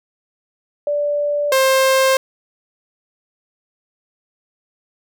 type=tone pair in turn; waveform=sine / sawtooth; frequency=584 / 529.4 Hz; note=D5 / C5; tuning=-10 / +20 cents; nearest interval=major second; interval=170 cents; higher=first; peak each=-16 / -8 dBFS; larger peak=second; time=0.87-1.52 / 1.52-2.17 s; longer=neither; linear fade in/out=2 ms; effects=none